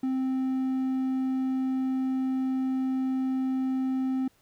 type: tone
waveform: triangle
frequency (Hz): 261.6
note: C4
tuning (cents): 0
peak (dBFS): -23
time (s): 0.03-4.28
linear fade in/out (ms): 5
effects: pink hiss -65 dBFS RMS until 4.41 s